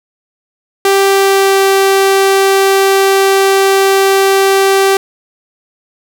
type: tone with pitch glide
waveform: sawtooth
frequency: 392.1 to 389.2 Hz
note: G4 to G4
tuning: 0 to -12 cents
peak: -3 dBFS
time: 0.85-4.97 s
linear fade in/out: 2 ms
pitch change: -12 cents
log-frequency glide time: 1.05-1.61 s
effects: none